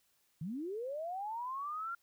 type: linear sweep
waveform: sine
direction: up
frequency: 143.5 to 1400 Hz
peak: -37 dBFS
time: 0.41-1.95 s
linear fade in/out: 5 ms
effects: white hiss -74 dBFS RMS until 2.02 s